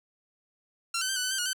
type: tone with pitch steps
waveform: 10% pulse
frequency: 1367 / 1520 / 1566 / 1489 / 1509 / 1563 / 1446 / 1533 Hz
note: F6 / F#6 / G6 / F#6 / F#6 / G6 / F#6 / G6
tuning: -37 / +46 / -2 / +11 / +34 / -6 / -40 / -39 cents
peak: -19 dBFS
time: 0.94-1.532 s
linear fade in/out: 5 ms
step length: 74 ms
effects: none